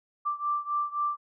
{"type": "beating tone pair", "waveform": "sine", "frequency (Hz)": [1174.7, 1178.5], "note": ["D6", "D6"], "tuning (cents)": [0, 6], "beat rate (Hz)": 3.8, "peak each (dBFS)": [-29, -31], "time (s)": [0.25, 1.17], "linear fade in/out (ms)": 20, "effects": []}